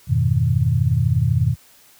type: chord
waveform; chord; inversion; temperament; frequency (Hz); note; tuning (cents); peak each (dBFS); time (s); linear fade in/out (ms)
sine; F half-diminished seventh; none; equal with one note detuned; 87.31 / 103.53 / 123.47 / 155.56; F2 / Ab2 / Cb3 / Eb3; 0 / -5 / 0 / 0; -22 / -21 / -18 / -22; 0.07-1.56; 50
effects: white hiss -51 dBFS RMS until 1.99 s